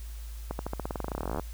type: accelerating click train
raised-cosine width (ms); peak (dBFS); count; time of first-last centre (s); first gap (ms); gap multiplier
1; -18; 26; 0.51-1.397; 81; 0.92
effects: added 55 Hz sine -37 dBFS peak until 1.53 s + white hiss -53 dBFS RMS until 1.53 s